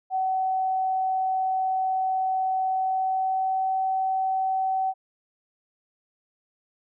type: tone with pitch glide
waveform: sine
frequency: 756 to 761.3 Hz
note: F#5 to F#5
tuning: +37 to +49 cents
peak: -22 dBFS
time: 0.1-4.94 s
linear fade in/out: 50 ms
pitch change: +12 cents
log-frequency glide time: 2.68-3.78 s
effects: none